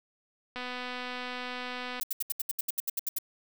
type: click train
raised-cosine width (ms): 0.3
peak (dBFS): -22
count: 359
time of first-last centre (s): 0.56-1.998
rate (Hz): 249
type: noise bursts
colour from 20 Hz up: violet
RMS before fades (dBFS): -30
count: 13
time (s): 2.01-3.186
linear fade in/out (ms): 5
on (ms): 24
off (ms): 72
effects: none